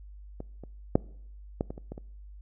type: clicks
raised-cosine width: 2 ms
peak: -24 / -29 / -6 / -14 / -23 / -29 / -24 / -28 dBFS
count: 8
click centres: 0.404 / 0.637 / 0.955 / 1.609 / 1.705 / 1.779 / 1.92 / 1.979 s
effects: noise-tail reverb RT60 0.7 s tail -24 dB re dry + added 50 Hz sine -44 dBFS peak until 2.41 s